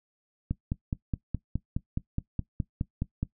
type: click train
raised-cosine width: 5 ms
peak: -16 dBFS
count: 14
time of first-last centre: 0.51-3.23 s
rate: 4.78 Hz
effects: noise-tail reverb RT60 0.1 s tail -18 dB re dry